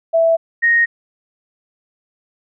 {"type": "tone pair in turn", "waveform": "sine", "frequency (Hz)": [659.3, 1864.8], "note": ["E5", "A#6"], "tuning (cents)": [0, 0], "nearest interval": "octave + tritone", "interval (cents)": 1800, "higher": "second", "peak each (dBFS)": -10, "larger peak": "neither", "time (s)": [[0.13, 0.37], [0.62, 0.86]], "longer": "neither", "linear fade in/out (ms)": 20, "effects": []}